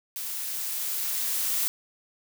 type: noise with level ramp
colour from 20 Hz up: blue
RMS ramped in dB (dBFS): -34 to -26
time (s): 0.16-1.68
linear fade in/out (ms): 0
effects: none